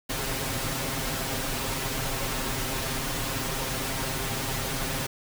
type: noise with comb filter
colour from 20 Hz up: pink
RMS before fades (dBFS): -30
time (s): 0.09-5.07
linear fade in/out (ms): 10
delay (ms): 7.5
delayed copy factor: +0.95
effects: none